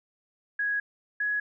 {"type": "tone pair in turn", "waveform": "sine", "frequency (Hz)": [1661.2, 1677.6], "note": ["G#6", "G#6"], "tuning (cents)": [0, 17], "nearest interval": "unison", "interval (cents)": 17, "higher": "second", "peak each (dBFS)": -25, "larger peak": "neither", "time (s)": [[0.59, 0.8], [1.2, 1.4]], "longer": "first", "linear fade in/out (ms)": 5, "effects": []}